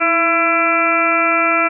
harmonic tone with a mistuned harmonic, 335.6 Hz, E4, 31 cents sharp, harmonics 1 / 2 / 3 / 4 / 5 / 6 / 7 / 8, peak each -23 / -20 / -27 / -16 / -28 / -25 / -17 / -28 dBFS, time 0-1.69 s, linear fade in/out 20 ms, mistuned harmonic 1, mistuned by -51 cents, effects none

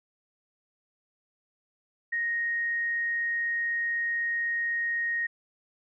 sine tone, 1868 Hz, A#6, 3 cents sharp, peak -26 dBFS, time 2.12-5.27 s, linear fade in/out 10 ms, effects none

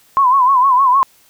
sine tone with vibrato, 1046.5 Hz, C6, in tune, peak -8 dBFS, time 0.17-1.03 s, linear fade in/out 0 ms, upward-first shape sine, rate 6.5 Hz, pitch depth 110 cents each way, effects white hiss -51 dBFS RMS until 1.29 s

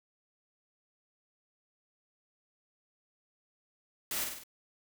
white noise with echo, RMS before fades -35 dBFS, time 4.11-4.24 s, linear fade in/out 2 ms, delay 49 ms, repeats 4, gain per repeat -4 dB, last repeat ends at 4.436 s, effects none

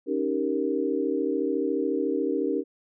sine chord, Eb dominant seventh, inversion third, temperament equal, 277.2 / 311.1 / 392 / 466.2 Hz, Db4 / Eb4 / G4 / Bb4, 0 / 0 / 0 / 0 cents, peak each -29 dBFS, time 0.06-2.64 s, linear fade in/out 50 ms, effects none

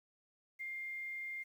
sine tone with quantisation, 2111 Hz, C7, 15 cents sharp, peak -40 dBFS, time 0.59-1.44 s, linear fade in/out 20 ms, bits 11, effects none

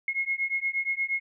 sine beating tone pair, 2159 / 2167.5 Hz, C#7 / C#7, -46 / -39 cents, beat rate 8.5 Hz, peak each -29 dBFS, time 0.08-1.2 s, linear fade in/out 2 ms, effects none

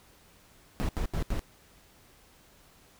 brown noise bursts, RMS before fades -29 dBFS, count 4, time 0.8-1.393 s, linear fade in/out 0 ms, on 89 ms, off 79 ms, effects pink hiss -59 dBFS RMS until 2.99 s

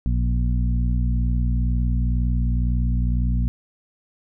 harmonic tone with a mistuned harmonic, 59.8 Hz, A#1, 45 cents sharp, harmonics 1 / 2 / 3 / 4, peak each -19 / -25 / -29 / -31 dBFS, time 0.06-3.48 s, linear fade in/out 0 ms, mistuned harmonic 1, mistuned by -67 cents, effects none

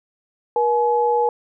sine tone pair together, 478 / 849 Hz, A#4 / G#5, +43 / +38 cents, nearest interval minor seventh, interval 995 cents, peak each -18 dBFS, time 0.56-1.29 s, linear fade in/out 2 ms, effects none

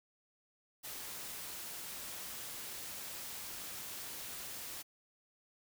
white noise, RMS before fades -45 dBFS, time 0.83-4.83 s, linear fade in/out 20 ms, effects none

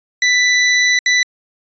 sawtooth tone bursts at uneven times, 1983 Hz, B6, 7 cents sharp, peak -7 dBFS, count 2, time 0.22-0.99 / 1.06-1.23 s, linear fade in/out 2 ms, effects resampled to 16000 Hz

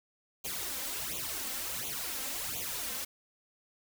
white noise with flanger, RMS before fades -37 dBFS, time 0.44-3.05 s, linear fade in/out 10 ms, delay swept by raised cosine 0.29 to 3.89 ms, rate 1.4 Hz, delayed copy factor +0.85, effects none

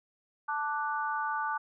sine chord, D major, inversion second, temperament equal, 880 / 1174.7 / 1480 Hz, A5 / D6 / F#6, 0 / 0 / 0 cents, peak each -33 / -34 / -35 dBFS, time 0.48-1.58 s, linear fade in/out 10 ms, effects none

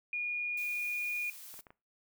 sine tone, 2438 Hz, D#7, 36 cents flat, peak -32 dBFS, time 0.13-1.3 s, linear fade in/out 2 ms
blue noise, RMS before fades -49 dBFS, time 0.57-1.61 s, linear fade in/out 5 ms
clicks, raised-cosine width 0.5 ms, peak -38 dBFS, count 4, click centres 1.541 / 1.592 / 1.668 / 1.705 s
effects noise-tail reverb RT60 0.3 s tail -21 dB re dry

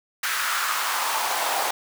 pink noise with high-pass filter sweep, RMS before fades -25 dBFS, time 0.23-1.71 s, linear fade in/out 5 ms, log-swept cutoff 1500 to 710 Hz, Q 2.8, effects none

